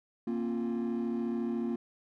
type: chord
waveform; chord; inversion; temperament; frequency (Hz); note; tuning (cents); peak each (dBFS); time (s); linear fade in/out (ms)
triangle; Bb suspended second; none; equal with one note detuned; 233.1 / 267.1 / 349.2; Bb3 / C4 / F4; 0 / +36 / 0; -29 / -35 / -33; 0.27-1.76; 5
effects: tanh soft clip ceiling -24 dBFS